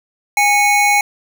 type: tone pair together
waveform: square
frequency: 821.3 / 2209 Hz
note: G#5 / C#7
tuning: -20 / -7 cents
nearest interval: octave + perfect fourth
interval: 1713 cents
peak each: -14 dBFS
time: 0.37-1.01 s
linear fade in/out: 2 ms
effects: none